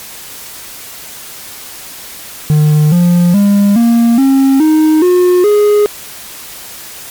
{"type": "tone with pitch steps", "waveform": "triangle", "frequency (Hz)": [151.4, 174.92, 202.1, 233.5, 269.8, 311.7, 360.1, 416], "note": ["D#3", "F3", "G#3", "A#3", "C#4", "D#4", "F#4", "G#4"], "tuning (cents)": [-47, 3, -47, 3, -47, 3, -47, 3], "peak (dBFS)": -3, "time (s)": [2.5, 5.86], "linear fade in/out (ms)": 0, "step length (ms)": 420, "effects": ["white hiss -29 dBFS RMS until 7.1 s", "MP3 96 kbps"]}